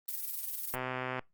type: noise with tremolo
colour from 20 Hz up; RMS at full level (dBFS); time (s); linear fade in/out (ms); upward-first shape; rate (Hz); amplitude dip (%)
violet; -34; 0.08-0.75; 5; triangle; 20; 70
type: click train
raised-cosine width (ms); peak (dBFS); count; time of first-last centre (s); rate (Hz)
0.5; -20; 59; 0.74-1.193; 128
effects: noise-tail reverb RT60 0.2 s tail -24 dB re dry + Opus 24 kbps